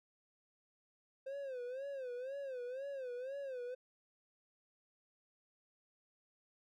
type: tone with vibrato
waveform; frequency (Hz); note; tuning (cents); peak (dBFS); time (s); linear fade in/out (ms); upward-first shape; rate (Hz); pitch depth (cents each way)
triangle; 523.3; C5; 0; -39; 1.26-3.75; 10; sine; 2; 130
effects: none